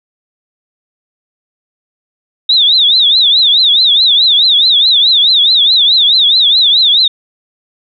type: tone with vibrato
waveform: sine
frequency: 3695 Hz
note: A#7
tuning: 16 cents flat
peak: -5 dBFS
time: 2.49-7.08 s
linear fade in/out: 5 ms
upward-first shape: triangle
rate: 4.7 Hz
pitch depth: 210 cents each way
effects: none